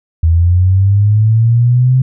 sine linear sweep, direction up, 80.3 to 130.81 Hz, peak -6 dBFS, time 0.23-2.02 s, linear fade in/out 5 ms, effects none

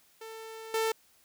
sawtooth tone with level steps, 445.5 Hz, A4, 22 cents sharp, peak -38 / -23 dBFS, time 0.21-0.92 s, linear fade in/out 5 ms, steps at 0.74 s, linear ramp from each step 2 ms, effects white hiss -64 dBFS RMS until 1.24 s

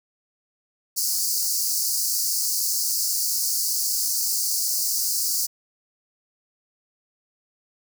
pink high-pass noise, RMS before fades -24 dBFS, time 0.96-5.47 s, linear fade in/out 20 ms, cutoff 4500 Hz, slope 96 dB/octave, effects none

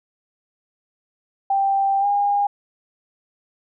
sine tone with pitch glide, 786 to 811.4 Hz, G5 to G#5, +4 to -41 cents, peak -16 dBFS, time 1.5-2.47 s, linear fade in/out 5 ms, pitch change +55 cents, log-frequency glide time 2-2.06 s, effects none

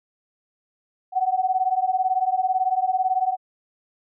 sine beating tone pair, 740 / 758 Hz, F#5 / F#5, 0 / +42 cents, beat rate 18 Hz, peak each -22 dBFS, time 1.12-3.37 s, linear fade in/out 50 ms, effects none

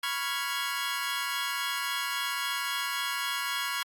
20% pulse chord, C# dominant seventh, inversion third, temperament equal, 987.8 / 1108.7 / 1396.9 / 1661.2 Hz, B5 / C#6 / E#6 / G#6, 0 / 0 / 0 / 0 cents, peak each -32 / -30 / -30 / -30 dBFS, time 0.03-3.83 s, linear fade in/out 5 ms, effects AAC 64 kbps

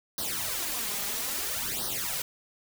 white noise with flanger, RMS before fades -32 dBFS, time 0.18-2.22 s, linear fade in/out 2 ms, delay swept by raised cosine 0.2 to 5 ms, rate 0.6 Hz, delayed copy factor +0.85, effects none

